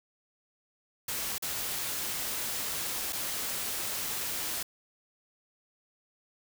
white noise with dropouts, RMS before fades -34 dBFS, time 1.08-4.63 s, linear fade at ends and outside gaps 5 ms, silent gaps 1.382-1.423 / 3.125-3.129 s, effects none

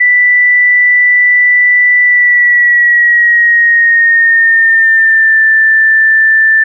sine tone with pitch glide, 1975.5 to 1770.2 Hz, B6 to A6, 0 to +10 cents, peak -4 dBFS, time 0-6.64 s, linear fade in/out 10 ms, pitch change -190 cents, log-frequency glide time 2.02-5.42 s, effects none

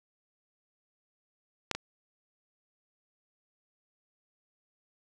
clicks, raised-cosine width 0.2 ms, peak -11 / -17 dBFS, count 2, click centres 1.713 / 1.75 s, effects none

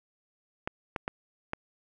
clicks, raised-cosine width 0.5 ms, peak -16 dBFS, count 4, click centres 0.675 / 0.962 / 1.079 / 1.534 s, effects none

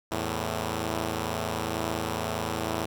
5% pulse tone pair together, 82 / 109.71 Hz, E2 / A2, -9 / -5 cents, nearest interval perfect fourth, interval 504 cents, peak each -20 dBFS, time 0.11-2.86 s, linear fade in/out 10 ms, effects none

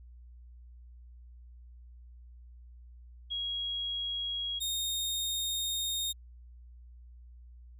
sine / sawtooth tone pair in turn, 3300 / 3694 Hz, G#7 / A#7, -12 / -16 cents, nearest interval major second, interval 196 cents, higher second, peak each -32 / -28 dBFS, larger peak second, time 3.3-4.6 / 4.6-6.13 s, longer second, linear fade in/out 20 ms, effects added 60 Hz sine -49 dBFS peak until 7.79 s

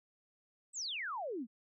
sine exponential sweep, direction down, 8372 to 207.9 Hz, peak -37 dBFS, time 0.73-1.47 s, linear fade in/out 50 ms, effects none

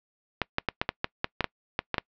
clicks, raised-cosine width 0.3 ms, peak -8 dBFS, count 12, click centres 0.417 / 0.584 / 0.687 / 0.815 / 0.891 / 1.044 / 1.244 / 1.407 / 1.443 / 1.791 / 1.943 / 1.982 s, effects noise-tail reverb RT60 0.1 s tail -25 dB re dry + low-pass 4000 Hz 12 dB/octave

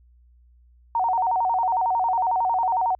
sine tone with vibrato, 830.6 Hz, G#5, in tune, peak -19 dBFS, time 0.95-2.95 s, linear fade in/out 2 ms, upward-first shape square, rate 11 Hz, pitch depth 190 cents each way, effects added 60 Hz sine -52 dBFS peak until 2.99 s

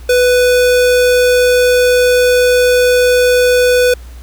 square tone, 495.9 Hz, B4, 7 cents sharp, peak -8 dBFS, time 0.09-3.94 s, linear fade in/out 5 ms, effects added 60 Hz sine -29 dBFS peak until 4.22 s + pink hiss -43 dBFS RMS until 4.22 s

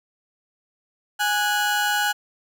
30% pulse tone pair together, 827 / 1471.5 Hz, G#5 / F#6, -8 / -10 cents, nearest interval minor seventh, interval 998 cents, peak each -20 dBFS, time 1.19-2.13 s, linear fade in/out 20 ms, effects none

